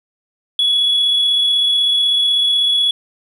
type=tone with amplitude modulation; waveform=sine; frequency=3380 Hz; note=G#7; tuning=30 cents sharp; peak=-9 dBFS; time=0.59-2.91 s; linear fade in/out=2 ms; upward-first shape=sine; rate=36.1 Hz; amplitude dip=30%; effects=tanh soft clip ceiling -9 dBFS + 8-bit